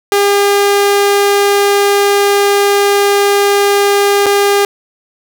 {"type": "tone with dropouts", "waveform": "sawtooth", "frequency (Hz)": 403.4, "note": "G4", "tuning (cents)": 50, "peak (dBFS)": -4, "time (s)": [0.12, 4.65], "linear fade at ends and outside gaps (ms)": 1, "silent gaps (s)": [4.26, 4.264], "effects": []}